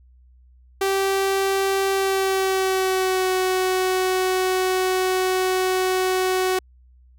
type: tone with pitch glide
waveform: sawtooth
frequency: 388.8 to 372.3 Hz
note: G4 to F#4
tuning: -14 to +11 cents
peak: -15 dBFS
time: 0.81-6.59 s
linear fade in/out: 5 ms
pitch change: -75 cents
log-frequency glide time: 1.92-3.3 s
effects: added 62 Hz sine -49 dBFS peak until 7.18 s